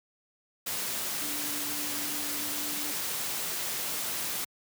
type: tone in noise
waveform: sine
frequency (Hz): 293.7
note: D4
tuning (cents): 0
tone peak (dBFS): -42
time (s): 1.21-2.92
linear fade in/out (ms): 10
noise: white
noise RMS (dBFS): -33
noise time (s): 0.66-4.45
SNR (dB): -12
effects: high-pass 100 Hz 12 dB/octave